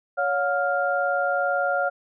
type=tone cluster; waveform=sine; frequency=561 / 719 / 1399 Hz; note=C#5 / F#5 / F6; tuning=+21 / -50 / +3 cents; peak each=-25 dBFS; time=0.17-1.9 s; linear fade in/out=20 ms; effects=none